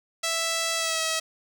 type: tone with pitch glide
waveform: 5% pulse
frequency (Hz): 659.3 to 644.6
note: E5 to E5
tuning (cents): 0 to -39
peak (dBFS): -13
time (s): 0.23-1.2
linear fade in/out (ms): 10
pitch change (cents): -39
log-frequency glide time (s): 0.76-1.02
effects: none